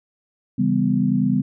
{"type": "chord", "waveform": "sine", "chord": "C# half-diminished seventh", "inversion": "none", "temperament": "just", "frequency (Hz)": [138.59, 166.31, 199.57, 249.5], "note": ["C#3", "E3", "G3", "B3"], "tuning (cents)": [0, 16, 31, 18], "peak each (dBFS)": [-24, -26, -20, -20], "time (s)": [0.58, 1.42], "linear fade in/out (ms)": 10, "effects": []}